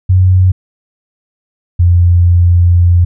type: tone pair in turn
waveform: sine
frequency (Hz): 92.5 / 87.5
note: F#2 / F2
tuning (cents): 0 / +4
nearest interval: minor second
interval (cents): 96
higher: first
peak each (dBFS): -4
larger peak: neither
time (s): 0.09-0.52 / 1.79-3.05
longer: second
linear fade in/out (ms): 10
effects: none